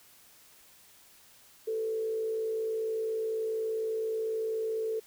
sine tone with frequency modulation, 443.1 Hz, A4, 12 cents sharp, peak -29 dBFS, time 1.67-5 s, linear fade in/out 10 ms, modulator 55.8 Hz, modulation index 0.39, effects white hiss -58 dBFS RMS until 5.06 s

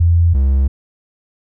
sine / triangle tone pair in turn, 85 / 67.65 Hz, F2 / C#2, -46 / -42 cents, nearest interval major third, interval 396 cents, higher first, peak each -8 dBFS, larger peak neither, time 0-0.34 / 0.34-0.68 s, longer neither, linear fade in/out 10 ms, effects none

